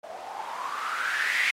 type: noise with low-pass filter sweep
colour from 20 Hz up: violet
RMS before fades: -30 dBFS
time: 0.03-1.51 s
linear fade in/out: 10 ms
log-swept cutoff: 630 to 2200 Hz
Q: 8.1
effects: AAC 48 kbps